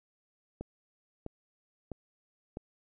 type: click train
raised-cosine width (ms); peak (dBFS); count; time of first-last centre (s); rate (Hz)
2; -25; 4; 0.61-2.571; 1.53
effects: none

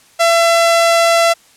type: tone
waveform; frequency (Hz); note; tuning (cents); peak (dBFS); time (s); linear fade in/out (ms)
sawtooth; 673; E5; +36; -5; 0.19-1.34; 20
effects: white hiss -48 dBFS RMS until 1.56 s + low-pass 10000 Hz 12 dB/octave

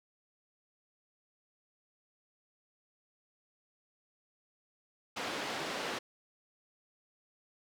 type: band-pass noise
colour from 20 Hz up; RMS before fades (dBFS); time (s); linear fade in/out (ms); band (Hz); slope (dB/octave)
pink; -38; 5.16-5.99; 10; 320 to 4500; 12
effects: none

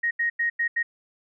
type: tone bursts at uneven times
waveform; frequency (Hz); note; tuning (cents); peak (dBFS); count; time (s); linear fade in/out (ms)
sine; 1873; A#6; +8; -21; 5; 0.03-0.11 / 0.19-0.3 / 0.39-0.5 / 0.59-0.68 / 0.76-0.83; 10
effects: none

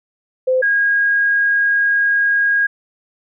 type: tone pair in turn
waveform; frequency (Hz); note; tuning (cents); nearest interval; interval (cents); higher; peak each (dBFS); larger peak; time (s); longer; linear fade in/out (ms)
sine; 515 / 1635; C5 / G#6; -28 / -28; octave + minor sixth; 2000; second; -12; neither; 0.47-0.62 / 0.62-2.67; second; 10
effects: none

